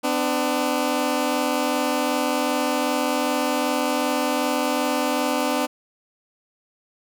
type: tone pair together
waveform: 15% pulse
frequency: 254.3 / 296.9 Hz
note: C4 / D4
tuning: -49 / +19 cents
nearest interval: minor third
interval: 268 cents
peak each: -17 dBFS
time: 0.03-5.67 s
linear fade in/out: 20 ms
effects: none